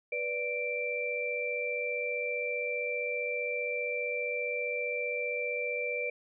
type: tone cluster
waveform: sine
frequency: 489.8 / 585 / 2349 Hz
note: B4 / D5 / D7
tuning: -14 / -7 / 0 cents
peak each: -35 / -38 / -33 dBFS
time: 0.12-6.1 s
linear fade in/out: 5 ms
effects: none